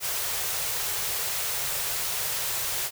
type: band-stop noise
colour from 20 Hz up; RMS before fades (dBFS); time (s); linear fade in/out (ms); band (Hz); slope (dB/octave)
white; -29; 0-2.91; 50; 170 to 360; 96
effects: none